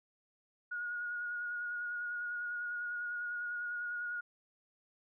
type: tone with vibrato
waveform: sine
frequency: 1442 Hz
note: F#6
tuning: 45 cents flat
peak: -36 dBFS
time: 0.71-4.21 s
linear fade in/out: 10 ms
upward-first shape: square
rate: 10 Hz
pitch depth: 16 cents each way
effects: none